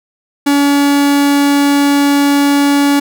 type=tone; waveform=45% pulse; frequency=284.2 Hz; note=C#4; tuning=43 cents sharp; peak=-8 dBFS; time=0.46-3 s; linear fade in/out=10 ms; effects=none